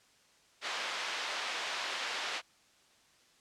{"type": "band-pass noise", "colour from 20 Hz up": "white", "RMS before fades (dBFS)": -37, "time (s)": [0.61, 2.42], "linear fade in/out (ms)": 50, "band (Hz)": [600, 3600], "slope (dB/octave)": 12, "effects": ["white hiss -65 dBFS RMS until 3.4 s", "low-pass 7000 Hz 12 dB/octave"]}